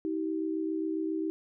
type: tone pair together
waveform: sine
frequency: 318.6 / 386 Hz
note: D#4 / G4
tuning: +41 / -27 cents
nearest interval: minor third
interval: 332 cents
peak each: -30 / -35 dBFS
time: 0.05-1.3 s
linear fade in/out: 0 ms
effects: none